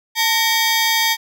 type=ring-modulated tone; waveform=15% pulse; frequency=1380 Hz; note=F6; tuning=21 cents flat; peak=-5 dBFS; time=0.15-1.17 s; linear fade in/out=50 ms; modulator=483 Hz; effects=none